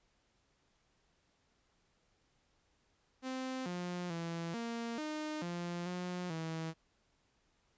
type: tone with pitch steps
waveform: sawtooth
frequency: 259.8 / 177.6 / 167.6 / 232.6 / 306.3 / 173.6 / 179.4 / 161.9 Hz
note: C4 / F3 / E3 / A#3 / D#4 / F3 / F3 / E3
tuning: -12 / +29 / +29 / -4 / -27 / -10 / +47 / -31 cents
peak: -34 dBFS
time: 3.22-6.74 s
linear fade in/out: 50 ms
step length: 440 ms
effects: pink hiss -75 dBFS RMS until 7.77 s + resampled to 16000 Hz